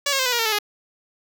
5% pulse tone with pitch steps, 568 / 543.3 / 519.7 / 497 / 475.4 / 454.7 / 435 / 416 Hz, C#5 / C#5 / C5 / B4 / A#4 / A#4 / A4 / G#4, +42 / -35 / -12 / +11 / +34 / -43 / -20 / +3 cents, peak -8 dBFS, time 0.06-0.588 s, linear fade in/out 5 ms, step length 66 ms, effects none

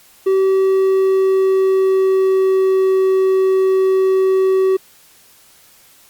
triangle tone with pitch glide, 383.5 to 379.8 Hz, G4 to F#4, -38 to +45 cents, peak -9 dBFS, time 0.26-4.77 s, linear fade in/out 10 ms, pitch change -17 cents, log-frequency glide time 0.47-2.98 s, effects white hiss -48 dBFS RMS until 6.09 s + Opus 48 kbps

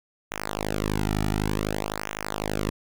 sawtooth tone with flanger, 51.91 Hz, G#1, in tune, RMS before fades -28 dBFS, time 0.31-2.7 s, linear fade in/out 10 ms, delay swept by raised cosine 0.22 to 1.92 ms, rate 0.55 Hz, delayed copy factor -1, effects none

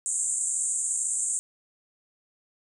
white band-pass noise, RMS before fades -28 dBFS, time 0.06-1.39 s, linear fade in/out 0 ms, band 7000 to 9000 Hz, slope 96 dB/octave, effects none

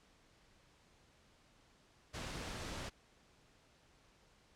pink noise, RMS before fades -44 dBFS, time 2.13-2.9 s, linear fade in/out 20 ms, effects pink hiss -68 dBFS RMS until 4.55 s + low-pass 7000 Hz 12 dB/octave

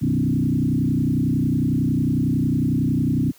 sine tone with frequency modulation, 200.1 Hz, G3, 36 cents sharp, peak -17 dBFS, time 0.01-3.32 s, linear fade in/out 20 ms, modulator 31 Hz, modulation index 3, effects white hiss -52 dBFS RMS until 3.38 s

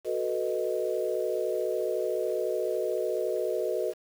sine chord, B dominant seventh, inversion second, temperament equal, 370 / 440 / 493.9 / 622.3 Hz, F#4 / A4 / B4 / D#5, 0 / 0 / 0 / 0 cents, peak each -32 dBFS, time 0.04-3.94 s, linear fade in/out 50 ms, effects 8-bit

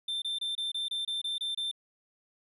triangle tone bursts, 3569 Hz, A7, 24 cents sharp, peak -29 dBFS, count 10, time 0.08-1.714 s, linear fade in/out 5 ms, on 140 ms, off 26 ms, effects resampled to 32000 Hz

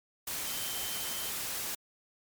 sine tone in noise, 3100 Hz, G7, 20 cents flat, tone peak -43 dBFS, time 0.46-1.3 s, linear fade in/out 5 ms, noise white, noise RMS -36 dBFS, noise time 0.27-1.75 s, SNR -10 dB, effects MP3 96 kbps

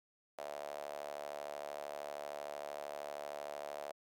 sawtooth tone with high-pass filter, 73 Hz, D2, 10 cents flat, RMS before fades -45 dBFS, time 0.38-3.92 s, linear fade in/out 5 ms, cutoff 630 Hz, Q 5.6, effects none

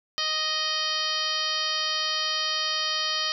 harmonic tone with a mistuned harmonic, 623 Hz, D#5, 2 cents sharp, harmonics 1 / 2 / 3 / 4 / 5 / 6 / 7 / 8 / 9, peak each -40 / -33 / -34 / -39 / -30 / -36 / -32 / -31 / -36 dBFS, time 0.18-3.32 s, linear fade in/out 0 ms, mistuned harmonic 8, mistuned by -36 cents, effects none

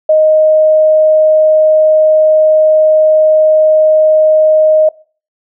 sine tone, 622.3 Hz, D#5, in tune, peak -4 dBFS, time 0.09-4.89 s, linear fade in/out 5 ms, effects noise-tail reverb RT60 0.4 s tail -22 dB re dry

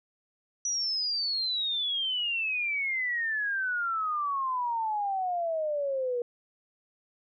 sine exponential sweep, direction down, 5900 to 475.8 Hz, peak -27 dBFS, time 0.65-6.22 s, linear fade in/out 2 ms, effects none

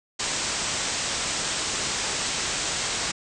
white low-pass noise, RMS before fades -28 dBFS, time 0.19-3.12 s, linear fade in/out 10 ms, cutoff 8400 Hz, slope 96 dB/octave, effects none

